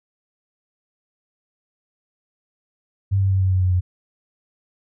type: tone with pitch steps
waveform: sine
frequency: 98 / 96.71 / 95.43 / 94.17 / 92.93 / 91.7 / 90.49 Hz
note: G2 / G2 / G2 / F#2 / F#2 / F#2 / F#2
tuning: 0 / -23 / -46 / +31 / +8 / -15 / -38 cents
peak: -15 dBFS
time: 3.11-3.81 s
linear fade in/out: 20 ms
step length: 100 ms
effects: none